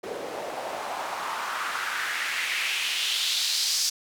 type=noise with band-pass filter sweep; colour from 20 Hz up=white; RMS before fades=-29 dBFS; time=0.03-3.9 s; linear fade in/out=10 ms; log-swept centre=450 to 5400 Hz; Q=2.4; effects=none